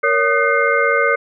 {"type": "tone cluster", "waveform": "sine", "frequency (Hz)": [465.5, 561, 1233, 1514, 2116], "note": ["A#4", "C#5", "D#6", "F#6", "C7"], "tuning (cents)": [-2, 21, -16, 39, 19], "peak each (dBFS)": -19, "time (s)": [0.03, 1.16], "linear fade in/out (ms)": 10, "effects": []}